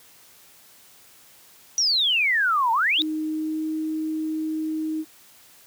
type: exponential two-way sweep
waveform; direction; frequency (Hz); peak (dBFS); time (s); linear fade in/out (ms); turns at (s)
sine; down then up; 5920 to 880 to 3894; -18; 1.78-3.02; 0; 2.72
type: tone with pitch glide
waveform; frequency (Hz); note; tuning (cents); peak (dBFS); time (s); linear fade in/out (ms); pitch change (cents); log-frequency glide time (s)
sine; 311.1 to 313.8; D#4 to D#4; 0 to +15; -24; 2.98-5.05; 50; +15; 3.26-3.66
effects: white hiss -52 dBFS RMS until 5.66 s + high-pass 60 Hz 12 dB/octave